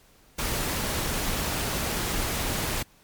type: noise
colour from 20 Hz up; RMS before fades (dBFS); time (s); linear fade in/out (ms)
pink; -28; 0.38-2.83; 10
effects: pink hiss -58 dBFS RMS until 3.03 s + MP3 96 kbps